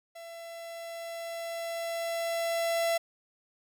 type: tone with level ramp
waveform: 45% pulse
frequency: 671 Hz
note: E5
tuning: 31 cents sharp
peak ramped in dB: -43 to -25 dBFS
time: 0.15-2.98 s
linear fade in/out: 10 ms
effects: none